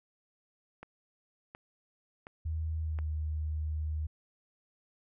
click train, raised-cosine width 0.5 ms, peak -30 dBFS, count 4, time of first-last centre 0.83-2.988 s, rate 1.39 Hz
sine tone with pitch glide, 79.5 to 77.15 Hz, D#2 to D#2, +38 to -14 cents, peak -31 dBFS, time 2.45-4.07 s, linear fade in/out 10 ms, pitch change -52 cents, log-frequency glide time 2.82-3.01 s
effects none

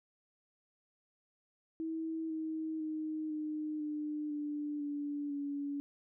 sine tone with pitch steps, 322.7 / 317 / 311.3 / 305.8 / 300.4 / 295.1 / 289.8 / 284.7 Hz, E4 / D#4 / D#4 / D#4 / D4 / D4 / D4 / C#4, -37 / +32 / +1 / -30 / +39 / +8 / -23 / +46 cents, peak -35 dBFS, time 1.8-5.8 s, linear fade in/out 0 ms, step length 500 ms, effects none

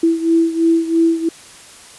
sine beating tone pair, 329.6 / 332.6 Hz, E4 / E4, 0 / +16 cents, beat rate 3 Hz, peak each -13 / -17 dBFS, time 0.03-1.29 s, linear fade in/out 5 ms, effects white hiss -40 dBFS RMS until 1.98 s + resampled to 24000 Hz

